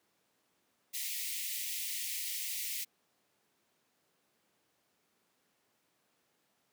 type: high-pass noise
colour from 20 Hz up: white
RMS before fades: -38 dBFS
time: 0.93-2.85 s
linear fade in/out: 20 ms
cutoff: 1900 Hz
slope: 96 dB/octave
effects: pink hiss -75 dBFS RMS until 6.72 s + high-pass 200 Hz 12 dB/octave